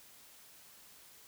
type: silence
effects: white hiss -58 dBFS RMS until 1.27 s